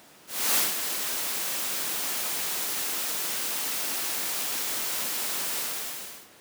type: noise with ADSR envelope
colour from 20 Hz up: white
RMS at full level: -22 dBFS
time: 0.27-6.29 s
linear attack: 290 ms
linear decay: 160 ms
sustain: -8 dB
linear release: 710 ms
effects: pink hiss -52 dBFS RMS until 6.4 s + high-pass 200 Hz 12 dB/octave